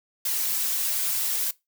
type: noise with flanger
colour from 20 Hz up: blue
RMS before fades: -26 dBFS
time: 0.25-1.51 s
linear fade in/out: 5 ms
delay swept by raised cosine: 1.9 to 7.3 ms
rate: 0.81 Hz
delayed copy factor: +0.65
effects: noise-tail reverb RT60 0.2 s tail -21 dB re dry